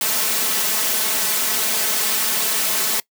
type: noise with comb filter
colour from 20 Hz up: white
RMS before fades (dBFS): -20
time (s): 0.01-3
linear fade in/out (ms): 2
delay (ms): 4.6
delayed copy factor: +0.75
effects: noise-tail reverb RT60 0.1 s tail -22 dB re dry + high-pass 200 Hz 12 dB/octave